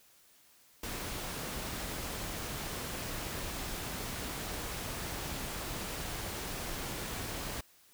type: noise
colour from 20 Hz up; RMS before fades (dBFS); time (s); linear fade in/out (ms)
pink; -39; 0.83-7.61; 5
effects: white hiss -63 dBFS RMS until 7.93 s